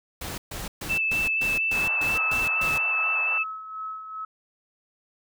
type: noise bursts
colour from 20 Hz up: pink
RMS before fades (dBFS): -34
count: 9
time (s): 0.21-2.78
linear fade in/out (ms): 5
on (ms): 170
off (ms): 130
type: tone with vibrato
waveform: sine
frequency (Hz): 2637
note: E7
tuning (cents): 0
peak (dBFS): -22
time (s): 0.89-3.44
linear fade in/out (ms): 20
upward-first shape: square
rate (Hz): 4.2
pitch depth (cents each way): 9
type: band-pass noise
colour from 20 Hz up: white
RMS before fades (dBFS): -38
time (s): 1.74-3.38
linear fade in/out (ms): 0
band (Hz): 680 to 1400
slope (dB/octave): 24
type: tone with tremolo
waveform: sine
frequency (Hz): 1290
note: E6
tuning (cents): -38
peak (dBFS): -30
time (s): 2.15-4.25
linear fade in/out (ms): 5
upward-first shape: sine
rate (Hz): 2.5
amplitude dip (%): 55
effects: none